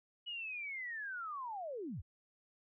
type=linear sweep; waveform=sine; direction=down; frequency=2940 to 55 Hz; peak=-40 dBFS; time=0.26-2.02 s; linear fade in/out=20 ms; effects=none